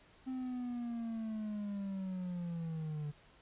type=linear sweep; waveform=triangle; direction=down; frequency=261.6 to 145.6 Hz; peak=-35 dBFS; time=0.26-3.12 s; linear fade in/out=20 ms; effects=pink hiss -63 dBFS RMS until 3.41 s + resampled to 8000 Hz